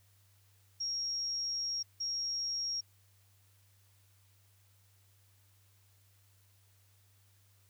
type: tone bursts at uneven times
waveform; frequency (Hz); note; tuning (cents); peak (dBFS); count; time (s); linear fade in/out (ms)
sine; 5588; F8; 0; -33; 2; 0.8-1.83 / 2-2.81; 10
effects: added 98 Hz sine -65 dBFS peak until 7.69 s + white hiss -70 dBFS RMS until 7.69 s